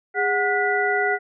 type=tone cluster; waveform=sine; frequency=410.4 / 736 / 1448 / 1974 Hz; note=G#4 / F#5 / F#6 / B6; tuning=-21 / -9 / -38 / -1 cents; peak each=-24 dBFS; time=0.14-1.19 s; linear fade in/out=50 ms; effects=none